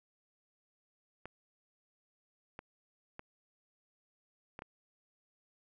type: clicks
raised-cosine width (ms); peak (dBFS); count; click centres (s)
0.5; -29; 5; 1.256 / 2.591 / 3.194 / 4.591 / 4.621
effects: none